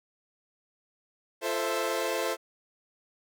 sawtooth chord, F major seventh, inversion none, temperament equal with one note detuned, 344 / 440 / 523.3 / 659.3 Hz, F4 / A4 / C5 / E5, -26 / 0 / 0 / 0 cents, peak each -32 / -29 / -28 / -30 dBFS, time 1.41-2.37 s, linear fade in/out 50 ms, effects none

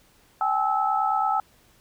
sine tone cluster, 779 / 848 / 1304 Hz, G5 / G#5 / E6, -11 / +36 / -19 cents, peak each -25 dBFS, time 0.41-1.4 s, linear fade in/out 2 ms, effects pink hiss -59 dBFS RMS until 1.8 s

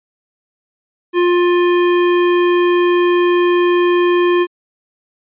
square tone, 352.5 Hz, F4, 16 cents sharp, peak -11 dBFS, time 1.13-4.47 s, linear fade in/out 50 ms, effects resampled to 8000 Hz

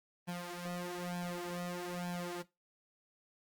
sawtooth tone with flanger, 176.3 Hz, F3, 17 cents sharp, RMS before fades -40 dBFS, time 0.27-2.43 s, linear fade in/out 20 ms, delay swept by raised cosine 1.2 to 4.1 ms, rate 1.1 Hz, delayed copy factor +0.95, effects noise-tail reverb RT60 0.2 s tail -17 dB re dry + Opus 24 kbps

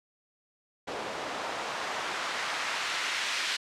white noise with band-pass filter sweep, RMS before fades -33 dBFS, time 0.87-3.57 s, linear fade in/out 10 ms, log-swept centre 510 to 2400 Hz, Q 0.89, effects low-pass 7000 Hz 12 dB/octave

